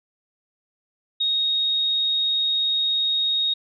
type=tone; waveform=sine; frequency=3743 Hz; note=A#7; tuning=6 cents sharp; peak=-19 dBFS; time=1.2-3.54 s; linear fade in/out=10 ms; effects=none